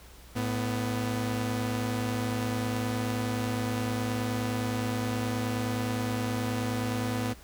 sawtooth tone pair together, 109.5 / 248.6 Hz, A2 / B3, -8 / +12 cents, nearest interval octave + major second, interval 1420 cents, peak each -27 dBFS, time 0.35-7.34 s, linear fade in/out 20 ms, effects added 60 Hz sine -50 dBFS peak until 7.43 s + pink hiss -53 dBFS RMS until 7.43 s

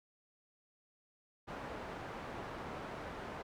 white low-pass noise, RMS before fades -45 dBFS, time 1.47-3.43 s, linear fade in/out 20 ms, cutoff 1100 Hz, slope 12 dB/octave, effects none

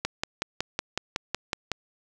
click train, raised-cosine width 0.2 ms, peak -9 dBFS, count 10, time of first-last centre 0.05-1.717 s, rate 5.4 Hz, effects none

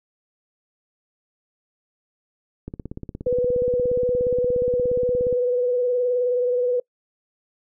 click train, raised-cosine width 3 ms, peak -19 dBFS, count 46, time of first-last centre 2.68-5.327 s, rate 17 Hz
sine tone with vibrato, 493.9 Hz, B4, in tune, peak -18 dBFS, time 3.26-6.8 s, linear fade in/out 5 ms, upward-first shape sine, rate 19 Hz, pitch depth 31 cents each way
effects noise-tail reverb RT60 0.1 s tail -25 dB re dry

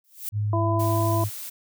violet noise with exponential growth, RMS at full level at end -28 dBFS, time 0.04-0.29 s, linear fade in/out 2 ms, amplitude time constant 54 ms
sine tone, 104.7 Hz, G#2, 15 cents sharp, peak -22 dBFS, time 0.32-1.3 s, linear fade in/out 50 ms
harmonic tone, 334.4 Hz, E4, 25 cents sharp, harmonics 1 / 2 / 3, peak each -27 / -27 / -27 dBFS, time 0.53-1.24 s, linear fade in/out 2 ms
blue noise, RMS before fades -36 dBFS, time 0.79-1.5 s, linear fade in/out 10 ms
effects none

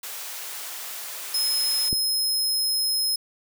white high-pass noise, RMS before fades -35 dBFS, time 0.03-1.89 s, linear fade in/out 5 ms, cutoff 540 Hz, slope 12 dB/octave
sawtooth tone, 5140 Hz, E8, 45 cents flat, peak -19 dBFS, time 1.34-3.16 s, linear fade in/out 5 ms
click, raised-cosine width 3 ms, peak -16 dBFS, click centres 1.929 s
effects none

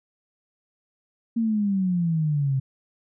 sine exponential sweep, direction down, 233.1 to 131.2 Hz, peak -20 dBFS, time 1.36-2.6 s, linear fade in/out 10 ms, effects none

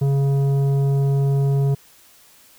triangle tone with tanh clipping, 138.59 Hz, C#3, in tune, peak -17 dBFS, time 0.01-1.75 s, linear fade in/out 10 ms, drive 14 dB, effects white hiss -51 dBFS RMS until 2.58 s

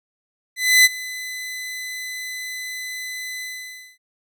sawtooth tone with ADSR envelope, 2012 Hz, B6, 32 cents sharp, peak -5 dBFS, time 0.56-3.98 s, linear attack 290 ms, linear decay 29 ms, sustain -20 dB, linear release 570 ms, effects none

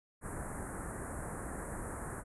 pink band-stop noise, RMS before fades -41 dBFS, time 0.21-2.24 s, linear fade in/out 50 ms, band 1800 to 8300 Hz, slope 48 dB/octave, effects resampled to 24000 Hz

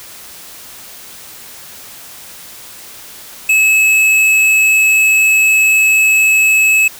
sine tone with hard clipping, 2587 Hz, E7, 33 cents flat, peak -9 dBFS, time 3.49-6.88 s, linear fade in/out 5 ms, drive 10 dB, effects white hiss -34 dBFS RMS until 6.99 s

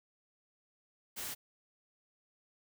white noise, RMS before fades -41 dBFS, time 1.16-1.35 s, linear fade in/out 20 ms, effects none

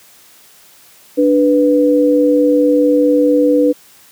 sine tone pair together, 293.7 / 493.9 Hz, D4 / B4, 0 / 0 cents, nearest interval major sixth, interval 900 cents, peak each -11 dBFS, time 1.17-3.73 s, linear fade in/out 20 ms, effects white hiss -45 dBFS RMS until 4.11 s + high-pass 100 Hz 12 dB/octave

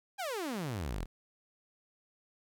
sawtooth exponential sweep, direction down, 830.6 to 35.32 Hz, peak -31 dBFS, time 0.18-1.06 s, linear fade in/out 20 ms, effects 12-bit

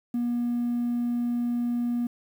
triangle tone, 240 Hz, B3, 49 cents flat, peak -21 dBFS, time 0.14-2.07 s, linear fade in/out 5 ms, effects tanh soft clip ceiling -20 dBFS + 9-bit

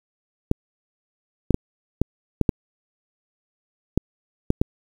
clicks, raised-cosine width 3 ms, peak -4 dBFS, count 9, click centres 0.514 / 1.507 / 1.544 / 2.016 / 2.413 / 2.492 / 3.976 / 4.504 / 4.615 s, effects 7-bit

